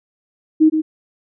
sine tone with echo, 313.3 Hz, D#4, 12 cents sharp, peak -7 dBFS, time 0.6-0.7 s, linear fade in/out 20 ms, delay 120 ms, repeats 1, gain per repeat -7 dB, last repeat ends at 0.82 s, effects none

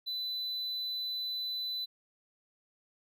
triangle tone, 4000 Hz, B7, 21 cents sharp, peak -32 dBFS, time 0.06-1.86 s, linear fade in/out 20 ms, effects none

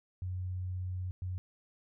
sine tone bursts at uneven times, 91.6 Hz, F#2, 17 cents flat, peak -34 dBFS, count 2, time 0.22-1.11 / 1.22-1.38 s, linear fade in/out 0 ms, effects none

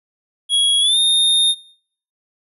square tone with pitch glide, 3322 to 3665 Hz, G#7 to A#7, 0 to -30 cents, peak -13 dBFS, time 0.49-1.55 s, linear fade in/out 50 ms, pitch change +170 cents, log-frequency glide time 0.8-0.98 s, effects noise-tail reverb RT60 0.6 s tail -21 dB re dry + resampled to 32000 Hz

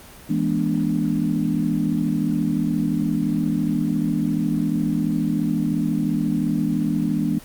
sine chord, E dominant seventh, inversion none, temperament equal with one note detuned, 164.81 / 207.7 / 242 / 293.7 Hz, E3 / G#3 / B3 / D4, 0 / 0 / -35 / 0 cents, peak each -24 dBFS, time 0.29-7.39 s, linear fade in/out 10 ms, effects pink hiss -43 dBFS RMS until 7.44 s + Opus 24 kbps

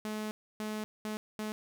sawtooth tone bursts at uneven times, 214.3 Hz, A3, 45 cents flat, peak -31 dBFS, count 4, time 0.05-0.31 / 0.6-0.84 / 1.05-1.17 / 1.39-1.52 s, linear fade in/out 0 ms, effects none

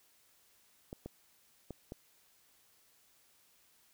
clicks, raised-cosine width 2 ms, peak -29 dBFS, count 4, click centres 0.929 / 1.06 / 1.707 / 1.921 s, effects white hiss -68 dBFS RMS until 3.93 s

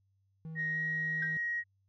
triangle tone, 160.2 Hz, E3, 49 cents flat, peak -38 dBFS, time 0.45-1.37 s, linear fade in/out 0 ms
sine tone with pitch glide, 1874 to 1890.3 Hz, A#6 to A#6, +9 to +24 cents, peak -31 dBFS, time 0.55-1.64 s, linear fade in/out 50 ms, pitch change +15 cents, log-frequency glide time 0.71-0.78 s
sine tone with exponential decay, 1591 Hz, G6, 25 cents sharp, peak -31 dBFS, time 1.22-1.37 s, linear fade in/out 5 ms, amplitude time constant 32 ms
effects tanh soft clip ceiling -22 dBFS + added 97 Hz sine -70 dBFS peak until 1.88 s

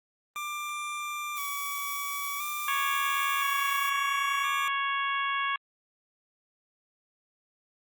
25% pulse tone with vibrato, 1163 Hz, D6, 17 cents flat, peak -29 dBFS, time 0.36-4.68 s, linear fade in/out 0 ms, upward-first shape square, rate 0.49 Hz, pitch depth 36 cents each way
violet noise, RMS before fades -38 dBFS, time 1.36-3.9 s, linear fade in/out 10 ms
harmonic tone, 554.4 Hz, C#5, in tune, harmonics 2 / 3 / 4 / 5 / 6, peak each -29 / -33 / -35 / -37 / -39 dBFS, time 2.68-5.56 s, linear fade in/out 2 ms
effects Opus 32 kbps

